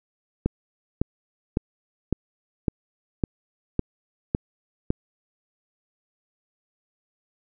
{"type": "click train", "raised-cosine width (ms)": 3, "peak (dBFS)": -8, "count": 9, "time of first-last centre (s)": [0.46, 4.904], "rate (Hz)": 1.8, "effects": []}